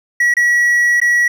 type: tone with dropouts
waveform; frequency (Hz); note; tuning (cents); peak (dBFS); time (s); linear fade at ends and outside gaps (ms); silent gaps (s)
triangle; 1927; B6; -43; -8; 0.2-1.28; 5; 0.34-0.367 / 1.002-1.015
effects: none